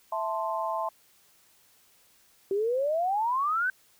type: chord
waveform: sine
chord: A minor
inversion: second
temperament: equal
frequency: 659.3 / 880 / 1046.5 Hz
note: E5 / A5 / C6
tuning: 0 / 0 / 0 cents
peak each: -32 dBFS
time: 0.12-0.89 s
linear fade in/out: 5 ms
type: exponential sweep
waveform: sine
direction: up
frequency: 381.3 to 1559 Hz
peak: -24 dBFS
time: 2.51-3.7 s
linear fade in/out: 2 ms
effects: white hiss -62 dBFS RMS until 3.99 s